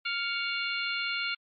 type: harmonic tone with a mistuned harmonic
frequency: 698.5 Hz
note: F5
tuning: in tune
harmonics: 2 / 3 / 4 / 5 / 6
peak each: -34 / -34 / -34 / -41 / -37 dBFS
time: 0.05-1.35 s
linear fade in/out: 10 ms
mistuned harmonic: 3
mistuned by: +110 cents
effects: MP3 32 kbps